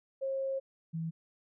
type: tone pair in turn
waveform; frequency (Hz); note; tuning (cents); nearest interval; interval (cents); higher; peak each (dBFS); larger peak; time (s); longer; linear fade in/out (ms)
sine; 538 / 163.21; C5 / E3; +48 / -17; octave + major sixth; 2065; first; -31 / -33; first; 0.21-0.6 / 0.93-1.11; first; 20
effects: none